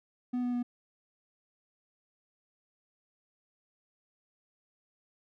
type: tone with pitch steps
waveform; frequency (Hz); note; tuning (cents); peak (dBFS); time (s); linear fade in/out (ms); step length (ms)
triangle; 247.8 / 245.5 / 243.3; B3 / B3 / B3; +6 / -10 / -26; -27; 0.33-0.63; 10; 100
effects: none